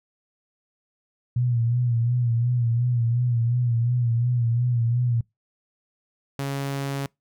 sine tone with vibrato, 119.7 Hz, A#2, 46 cents sharp, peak -19 dBFS, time 1.36-5.21 s, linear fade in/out 5 ms, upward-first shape sine, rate 2.8 Hz, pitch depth 62 cents each way
sawtooth tone, 138.59 Hz, C#3, in tune, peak -22 dBFS, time 6.39-7.06 s, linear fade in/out 0 ms
effects noise-tail reverb RT60 0.2 s tail -26 dB re dry

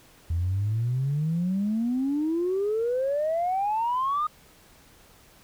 sine exponential sweep, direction up, 81.3 to 1244.5 Hz, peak -22 dBFS, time 0.3-4.27 s, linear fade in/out 5 ms, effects tanh soft clip ceiling -19 dBFS + pink hiss -55 dBFS RMS until 5.43 s

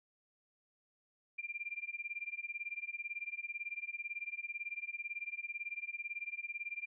sine tone with tremolo, 2384 Hz, D7, 25 cents sharp, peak -36 dBFS, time 1.38-6.86 s, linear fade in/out 10 ms, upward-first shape sine, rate 18 Hz, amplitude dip 95%, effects none

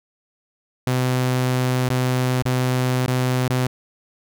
sawtooth tone with dropouts, 127.2 Hz, C3, 48 cents flat, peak -14 dBFS, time 0.87-3.67 s, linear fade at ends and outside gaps 2 ms, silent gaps 1.889-1.902 / 2.423-2.454 / 3.062-3.079 / 3.481-3.5 s, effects none

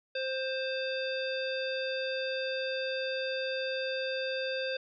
harmonic tone with a mistuned harmonic, 525 Hz, C5, 6 cents sharp, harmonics 1 / 3 / 5 / 7 / 9, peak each -33 / -38 / -40 / -41 / -43 dBFS, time 0.15-4.77 s, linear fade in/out 5 ms, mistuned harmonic 7, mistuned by -34 cents, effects none

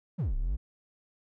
triangle exponential two-way sweep, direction down then up, 206.9 to 30.64 to 59.4 Hz, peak -25 dBFS, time 0.18-0.57 s, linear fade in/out 20 ms, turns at 0.36 s, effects none

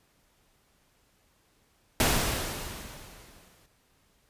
pink noise with exponential decay, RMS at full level -22 dBFS, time 2-3.66 s, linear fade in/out 1 ms, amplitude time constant 360 ms, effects pink hiss -67 dBFS RMS until 4.29 s + resampled to 32000 Hz

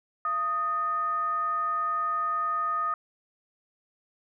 sine tone with frequency modulation, 1244.5 Hz, D#6, in tune, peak -25 dBFS, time 0.25-2.94 s, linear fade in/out 2 ms, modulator 561 Hz, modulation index 0.3, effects none

